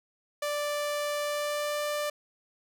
sawtooth tone with pitch glide, 587.3 to 591.7 Hz, D5 to D5, 0 to +13 cents, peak -25 dBFS, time 0.42-2.1 s, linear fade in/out 5 ms, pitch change +13 cents, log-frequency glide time 1.23-1.82 s, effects none

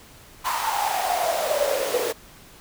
pink noise with high-pass filter sweep, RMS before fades -24 dBFS, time 0.44-2.13 s, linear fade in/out 20 ms, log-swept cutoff 1000 to 450 Hz, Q 9.9, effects pink hiss -48 dBFS RMS until 2.6 s

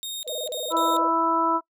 sawtooth tone bursts, 3703 Hz, A#7, 12 cents flat, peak -27 dBFS, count 4, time 0.03-0.968 s, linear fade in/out 0 ms, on 200 ms, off 46 ms
sine tone with vibrato, 554.4 Hz, C#5, in tune, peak -30 dBFS, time 0.24-1.11 s, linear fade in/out 50 ms, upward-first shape square, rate 18 Hz, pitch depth 190 cents each way
harmonic tone, 329.6 Hz, E4, in tune, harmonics 1 / 2 / 3 / 4, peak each -27 / -29 / -23 / -24 dBFS, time 0.7-1.61 s, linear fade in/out 50 ms
effects noise-tail reverb RT60 0.1 s tail -22 dB re dry

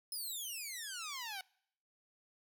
10% pulse exponential sweep, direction down, 5210 to 735 Hz, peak -33 dBFS, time 0.12-1.41 s, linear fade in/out 2 ms, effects noise-tail reverb RT60 0.7 s tail -25 dB re dry

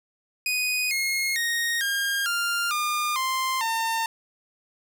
sawtooth tone with pitch steps, 2489 / 2154 / 1864.6 / 1613.9 / 1396.9 / 1209.1 / 1046.5 / 905.8 Hz, D#7 / C7 / A#6 / G6 / F6 / D#6 / C6 / A#5, 0 / +50 / 0 / +50 / 0 / -50 / 0 / -50 cents, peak -20 dBFS, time 0.46-4.06 s, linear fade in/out 2 ms, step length 450 ms, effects none

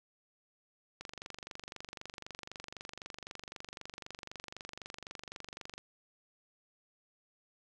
click train, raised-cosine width 0.2 ms, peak -26 dBFS, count 115, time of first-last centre 1.01-5.78 s, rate 23.9 Hz, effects none

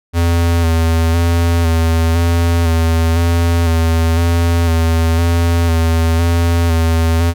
square tone with vibrato, 83.5 Hz, E2, 23 cents sharp, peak -11 dBFS, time 0.13-7.34 s, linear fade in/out 50 ms, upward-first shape square, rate 0.99 Hz, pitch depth 27 cents each way, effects none

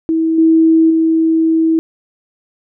sine tone with level steps, 323.6 Hz, E4, 32 cents flat, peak -11 / -6 / -9 dBFS, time 0.09-1.79 s, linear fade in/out 0 ms, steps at 0.38 / 0.9 s, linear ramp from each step 5 ms, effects none

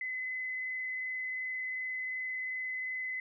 sine tone with frequency modulation, 2028 Hz, B6, 45 cents sharp, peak -34 dBFS, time 0.01-3.2 s, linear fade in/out 2 ms, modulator 22.7 Hz, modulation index 0.71, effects none

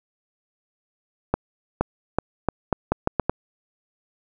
accelerating click train, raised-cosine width 1 ms, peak -5 dBFS, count 9, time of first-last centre 1.34-3.296 s, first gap 470 ms, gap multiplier 0.8, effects none

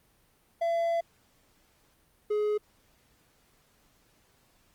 triangle tone pair in turn, 674 / 420.5 Hz, E5 / G#4, +38 / +22 cents, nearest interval minor sixth, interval 816 cents, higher first, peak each -23 dBFS, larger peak neither, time 0.61-1.01 / 2.3-2.58 s, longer first, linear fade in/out 10 ms, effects pink hiss -66 dBFS RMS until 4.74 s + Opus 32 kbps

